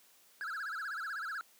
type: tone with vibrato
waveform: triangle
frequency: 1480 Hz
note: F#6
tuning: in tune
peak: -35 dBFS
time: 0.41-1.41 s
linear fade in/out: 0 ms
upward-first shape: sine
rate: 16 Hz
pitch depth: 230 cents each way
effects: white hiss -64 dBFS RMS until 1.59 s + high-pass 200 Hz 12 dB/octave